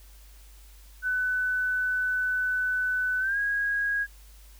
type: tone with pitch glide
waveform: sine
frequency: 1500 to 1645.2 Hz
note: F#6 to G#6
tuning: +23 to -17 cents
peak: -24 dBFS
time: 1.02-4.07 s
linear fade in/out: 50 ms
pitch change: +160 cents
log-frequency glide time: 3.19-3.38 s
effects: added 50 Hz sine -48 dBFS peak until 4.59 s + white hiss -57 dBFS RMS until 4.59 s